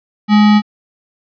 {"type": "tone with sample-and-hold", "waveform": "sine", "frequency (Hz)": 209.7, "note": "G#3", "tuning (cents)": 17, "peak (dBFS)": -5, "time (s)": [0.28, 0.62], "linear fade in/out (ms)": 50, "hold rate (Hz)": 1050, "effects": ["resampled to 11025 Hz"]}